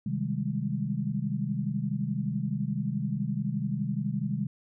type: chord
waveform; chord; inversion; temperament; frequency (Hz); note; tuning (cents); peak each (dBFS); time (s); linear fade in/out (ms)
sine; Ab major seventh; first; equal; 130.81 / 155.56 / 196 / 207.7; C3 / Eb3 / G3 / Ab3; 0 / 0 / 0 / 0; -33; 0.06-4.47; 5
effects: none